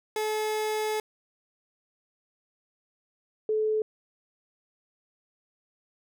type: tone pair in turn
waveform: 30% pulse / sine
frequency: 430 / 432.5 Hz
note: A4 / A4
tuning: -40 / -30 cents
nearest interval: unison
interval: 10 cents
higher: second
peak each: -24 / -23 dBFS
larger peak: second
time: 0.16-1 / 3.49-3.82 s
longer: first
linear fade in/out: 2 ms
effects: none